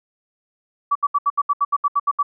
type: tone bursts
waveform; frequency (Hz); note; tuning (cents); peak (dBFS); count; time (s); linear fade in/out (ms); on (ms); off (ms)
sine; 1146; D6; -43; -14; 12; 0.91-2.23; 10; 44; 72
effects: none